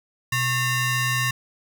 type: ring-modulated tone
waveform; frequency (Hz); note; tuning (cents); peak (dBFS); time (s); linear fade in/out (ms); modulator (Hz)
25% pulse; 965; B5; -40; -14; 0.32-1.31; 5; 839
effects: none